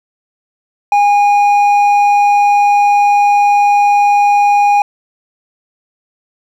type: tone with hard clipping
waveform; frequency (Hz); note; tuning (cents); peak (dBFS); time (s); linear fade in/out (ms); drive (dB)
sine; 818; G#5; -26; -8; 0.92-4.82; 2; 5
effects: none